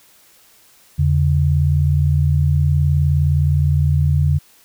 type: tone pair together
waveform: sine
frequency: 83.4 / 142.8 Hz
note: E2 / D3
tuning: +21 / -48 cents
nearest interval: major sixth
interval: 931 cents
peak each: -15 dBFS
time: 0.98-4.39 s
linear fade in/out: 20 ms
effects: white hiss -51 dBFS RMS until 4.64 s